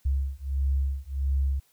sine beating tone pair, 67.5 / 69 Hz, C#2 / C#2, -45 / -7 cents, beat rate 1.5 Hz, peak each -27 dBFS, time 0.05-1.6 s, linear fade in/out 10 ms, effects white hiss -65 dBFS RMS until 1.72 s

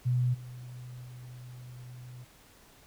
sine tone with level steps, 124.2 Hz, B2, 10 cents sharp, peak -24 / -41 / -43 dBFS, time 0.05-2.25 s, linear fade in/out 20 ms, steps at 0.33 / 1.03 s, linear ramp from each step 20 ms, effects pink hiss -58 dBFS RMS until 2.86 s

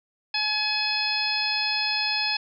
harmonic tone, 849 Hz, G#5, 38 cents sharp, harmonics 1 / 2 / 3 / 4 / 5 / 6, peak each -33 / -34 / -28 / -33 / -29 / -28 dBFS, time 0.34-2.37 s, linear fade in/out 5 ms, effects none

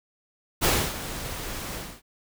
pink noise with ADSR envelope, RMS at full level -20 dBFS, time 0.61-2.02 s, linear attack 34 ms, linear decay 290 ms, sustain -14 dB, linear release 270 ms, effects none

